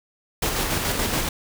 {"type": "noise with tremolo", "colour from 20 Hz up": "pink", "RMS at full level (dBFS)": -23, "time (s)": [0.42, 1.29], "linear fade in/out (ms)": 5, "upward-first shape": "square", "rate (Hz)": 7, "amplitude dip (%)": 30, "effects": []}